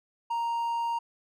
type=tone; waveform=triangle; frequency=932.3 Hz; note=A#5; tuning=in tune; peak=-25 dBFS; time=0.3-0.99 s; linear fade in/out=10 ms; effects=none

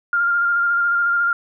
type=tone with vibrato; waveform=sine; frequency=1400 Hz; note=F6; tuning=4 cents sharp; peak=-15 dBFS; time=0.13-1.33 s; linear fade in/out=2 ms; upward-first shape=square; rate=14 Hz; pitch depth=15 cents each way; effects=none

